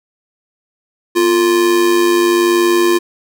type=tone with amplitude modulation; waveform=square; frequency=348.5 Hz; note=F4; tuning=4 cents flat; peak=-8 dBFS; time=1.15-2.99 s; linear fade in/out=20 ms; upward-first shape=sine; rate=101 Hz; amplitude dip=50%; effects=none